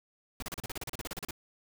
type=noise bursts; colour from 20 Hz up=pink; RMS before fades=-38 dBFS; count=16; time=0.4-1.309 s; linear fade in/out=2 ms; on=24 ms; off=35 ms; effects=none